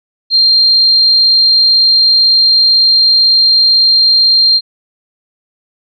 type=tone; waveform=sine; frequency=4186 Hz; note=C8; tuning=in tune; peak=-5 dBFS; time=0.3-4.61 s; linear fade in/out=50 ms; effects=none